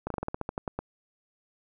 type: slowing click train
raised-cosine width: 1 ms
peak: -17 dBFS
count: 12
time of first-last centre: 0.07-0.79 s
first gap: 33 ms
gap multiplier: 1.13
effects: none